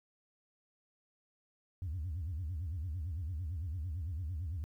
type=tone with vibrato; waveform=sine; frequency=83.4 Hz; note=E2; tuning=21 cents sharp; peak=-34 dBFS; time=1.82-4.64 s; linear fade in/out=0 ms; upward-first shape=sine; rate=8.9 Hz; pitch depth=240 cents each way; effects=tanh soft clip ceiling -33 dBFS + 12-bit